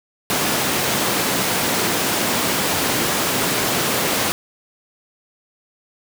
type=high-pass noise; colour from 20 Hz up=pink; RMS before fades=-20 dBFS; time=0.3-4.32 s; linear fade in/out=0 ms; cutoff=180 Hz; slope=12 dB/octave; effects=none